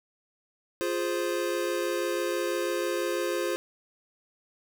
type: chord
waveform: square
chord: F minor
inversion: none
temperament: equal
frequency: 349.2 / 415.3 / 523.3 Hz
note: F4 / Ab4 / C5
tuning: 0 / 0 / 0 cents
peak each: -31 / -34 / -32 dBFS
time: 0.81-3.56 s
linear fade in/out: 0 ms
effects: none